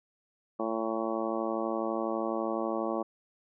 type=harmonic tone; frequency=112.1 Hz; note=A2; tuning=33 cents sharp; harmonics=2 / 3 / 4 / 5 / 6 / 7 / 8 / 9 / 10; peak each=-37 / -34 / -39 / -35 / -38 / -40 / -43 / -44 / -39 dBFS; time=0.59-3.03 s; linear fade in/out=10 ms; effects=none